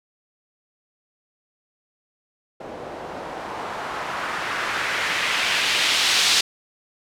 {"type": "noise with low-pass filter sweep", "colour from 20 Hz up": "blue", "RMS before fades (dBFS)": -24, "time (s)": [2.6, 6.41], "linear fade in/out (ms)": 5, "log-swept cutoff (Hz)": [500, 4300], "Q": 1.3, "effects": []}